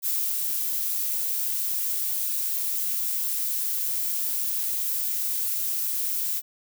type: noise with ADSR envelope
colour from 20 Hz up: violet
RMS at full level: -25 dBFS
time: 0.02-6.42 s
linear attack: 45 ms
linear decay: 260 ms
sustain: -2 dB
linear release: 47 ms
effects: none